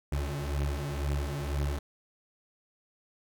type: beating tone pair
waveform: 30% pulse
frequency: 70.3 / 72.3 Hz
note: C#2 / D2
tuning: +25 / -27 cents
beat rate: 2 Hz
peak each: -30 dBFS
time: 0.12-1.79 s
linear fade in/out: 5 ms
effects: none